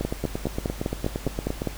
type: two click trains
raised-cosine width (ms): 2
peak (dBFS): -13 / -11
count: 15 / 9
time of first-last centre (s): 0.01-1.619 / 0.05-1.673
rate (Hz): 8.7 / 4.93
effects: added 50 Hz sine -36 dBFS peak until 1.77 s + pink hiss -41 dBFS RMS until 1.77 s